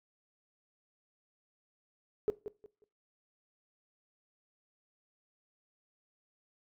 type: tone with echo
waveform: sine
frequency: 423.2 Hz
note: G#4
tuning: 33 cents sharp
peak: -24 dBFS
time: 2.28-2.3 s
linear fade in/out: 0 ms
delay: 180 ms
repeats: 3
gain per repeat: -12 dB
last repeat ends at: 2.84 s
effects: noise-tail reverb RT60 0.3 s tail -19 dB re dry + tanh soft clip ceiling -20 dBFS